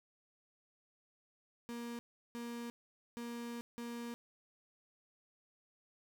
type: tone bursts at uneven times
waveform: 35% pulse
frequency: 236.4 Hz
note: A#3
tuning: 24 cents sharp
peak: -40 dBFS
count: 4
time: 1.69-1.99 / 2.35-2.7 / 3.17-3.61 / 3.78-4.14 s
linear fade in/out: 0 ms
effects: none